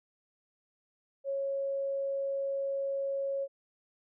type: tone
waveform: sine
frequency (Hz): 550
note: C#5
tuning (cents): -14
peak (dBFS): -30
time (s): 1.24-3.48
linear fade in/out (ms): 50
effects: none